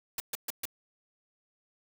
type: noise bursts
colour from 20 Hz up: white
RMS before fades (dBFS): -34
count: 4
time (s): 0.18-0.654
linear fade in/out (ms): 2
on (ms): 21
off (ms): 130
effects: none